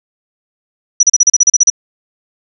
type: tone bursts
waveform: sine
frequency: 5870 Hz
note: F#8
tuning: 15 cents flat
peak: -3 dBFS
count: 11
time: 1-1.701 s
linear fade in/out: 5 ms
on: 31 ms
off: 36 ms
effects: none